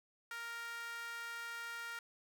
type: tone with high-pass filter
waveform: sawtooth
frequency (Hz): 466.2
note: A#4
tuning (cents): 0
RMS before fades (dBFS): -45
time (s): 0.31-1.99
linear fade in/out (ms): 2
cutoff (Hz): 1500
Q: 3.4
effects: none